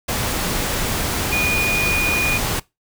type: tone in noise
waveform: sine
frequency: 2451 Hz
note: D#7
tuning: 27 cents flat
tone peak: -17 dBFS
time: 1.32-2.38 s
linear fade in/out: 10 ms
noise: pink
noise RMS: -22 dBFS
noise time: 0.08-2.6 s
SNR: +2 dB
effects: noise-tail reverb RT60 0.2 s tail -21 dB re dry